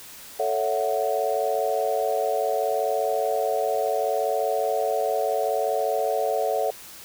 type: chord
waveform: sine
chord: F# minor seventh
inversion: first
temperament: equal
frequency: 440 / 554.4 / 659.3 / 740 Hz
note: A4 / C#5 / E5 / F#5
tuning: 0 / 0 / 0 / 0 cents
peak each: -27 dBFS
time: 0.39-6.71 s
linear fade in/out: 10 ms
effects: white hiss -43 dBFS RMS until 7.04 s